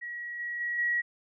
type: tone with level steps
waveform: sine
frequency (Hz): 1914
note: A#6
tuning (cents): +45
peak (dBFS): -35 / -32 / -29 / -25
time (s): 0.01-1.02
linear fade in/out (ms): 20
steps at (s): 0.39 / 0.6 / 0.78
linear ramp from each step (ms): 10
effects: none